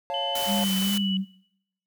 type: chord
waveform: triangle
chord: Db augmented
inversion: none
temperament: equal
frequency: 554.4 / 698.5 / 880 Hz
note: Db5 / F5 / A5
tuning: 0 / 0 / 0 cents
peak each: -30 dBFS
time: 0.1-0.64 s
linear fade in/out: 0 ms
type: tone with pitch glide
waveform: sine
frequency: 3024 to 2952 Hz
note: F#7 to F#7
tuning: +37 to -5 cents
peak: -28 dBFS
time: 0.14-1.17 s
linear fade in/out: 2 ms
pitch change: -42 cents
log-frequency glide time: 0.75-1.05 s
type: noise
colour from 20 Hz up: white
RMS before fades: -32 dBFS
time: 0.35-0.98 s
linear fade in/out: 5 ms
type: tone with vibrato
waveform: sine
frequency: 196 Hz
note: G3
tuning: in tune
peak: -24 dBFS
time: 0.46-1.25 s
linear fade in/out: 50 ms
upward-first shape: sine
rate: 2.5 Hz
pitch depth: 51 cents each way
effects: noise-tail reverb RT60 0.8 s tail -21 dB re dry